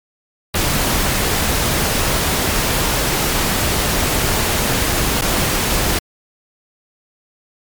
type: noise with dropouts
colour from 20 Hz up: pink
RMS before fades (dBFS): -17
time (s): 0.54-5.99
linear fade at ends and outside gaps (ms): 5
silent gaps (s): 5.212-5.219
effects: MP3 96 kbps